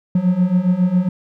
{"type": "beating tone pair", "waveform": "triangle", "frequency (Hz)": [176.7, 184], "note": ["F3", "F#3"], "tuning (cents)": [21, -9], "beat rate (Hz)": 7.3, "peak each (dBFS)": [-16, -13], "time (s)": [0.15, 1.09], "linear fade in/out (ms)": 5, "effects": []}